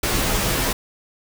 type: noise with comb filter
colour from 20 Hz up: pink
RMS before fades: -21 dBFS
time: 0.03-0.73 s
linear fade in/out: 5 ms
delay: 13 ms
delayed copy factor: -0.8
effects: none